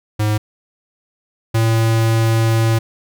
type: tone pair in turn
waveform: square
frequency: 106.4 / 113.01 Hz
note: G#2 / A2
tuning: +42 / +47 cents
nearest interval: minor second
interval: 105 cents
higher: second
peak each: -15 / -13 dBFS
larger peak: second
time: 0.19-0.38 / 1.54-2.79 s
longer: second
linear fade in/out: 10 ms
effects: none